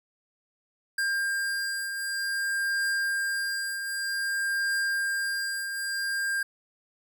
square beating tone pair, 1600 / 1600.53 Hz, G6 / G6, +35 / +36 cents, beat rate 0.53 Hz, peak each -37 / -28 dBFS, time 0.98-6.43 s, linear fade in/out 5 ms, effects none

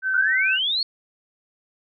sine tone, 1535 Hz, G6, 37 cents flat, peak -20 dBFS, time 0.02-0.59 s, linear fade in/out 50 ms
sine exponential sweep, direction up, 1396.9 to 4435 Hz, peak -20 dBFS, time 0.14-0.83 s, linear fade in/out 2 ms
effects none

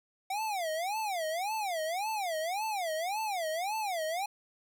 square tone with vibrato, 742 Hz, F#5, 5 cents sharp, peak -32 dBFS, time 0.3-4.26 s, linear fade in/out 5 ms, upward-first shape sine, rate 1.8 Hz, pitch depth 300 cents each way, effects none

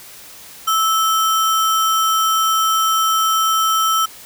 sine tone with sample-and-hold, 1309 Hz, E6, 13 cents flat, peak -13 dBFS, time 0.67-4.06 s, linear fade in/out 10 ms, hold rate 4410 Hz, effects white hiss -39 dBFS RMS until 4.25 s

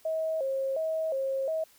sine tone with vibrato, 586 Hz, D5, 4 cents flat, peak -27 dBFS, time 0.05-1.64 s, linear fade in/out 5 ms, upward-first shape square, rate 1.4 Hz, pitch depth 150 cents each way, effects white hiss -60 dBFS RMS until 1.78 s

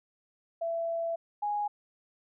sine tone pair in turn, 668 / 828.3 Hz, E5 / G#5, +23 / -5 cents, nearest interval major third, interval 372 cents, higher second, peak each -29 / -28 dBFS, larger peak second, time 0.61-1.16 / 1.42-1.68 s, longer first, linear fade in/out 10 ms, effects none

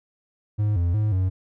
triangle tone with pitch steps, 105.2 / 86.4 / 106.8 / 93.2 Hz, G#2 / F2 / G#2 / F#2, +23 / -18 / +49 / +13 cents, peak -17 dBFS, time 0.58-1.3 s, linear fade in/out 20 ms, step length 180 ms, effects none

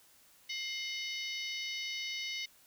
harmonic tone with a mistuned harmonic, 744 Hz, F#5, 9 cents sharp, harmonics 3 / 4 / 5 / 6 / 7 / 8, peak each -40 / -42 / -44 / -46 / -47 / -48 dBFS, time 0.49-2.46 s, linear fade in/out 10 ms, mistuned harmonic 3, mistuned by -91 cents, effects white hiss -63 dBFS RMS until 2.66 s

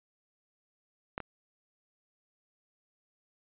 clicks, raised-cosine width 0.5 ms, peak -19 / -23 dBFS, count 2, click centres 1.179 / 1.203 s, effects resampled to 8000 Hz

